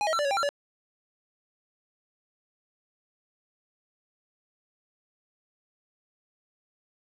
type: tone with pitch steps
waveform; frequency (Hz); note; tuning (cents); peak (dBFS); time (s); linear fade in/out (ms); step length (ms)
square; 829 / 634 / 1344 / 585 / 557 / 793 / 1366 / 572; G#5 / D#5 / E6 / D5 / C#5 / G5 / F6 / D5; -3 / +32 / +33 / -7 / +8 / +20 / -39 / -46; -25; 0.01-0.49; 0; 60
effects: low-pass 7000 Hz 12 dB/octave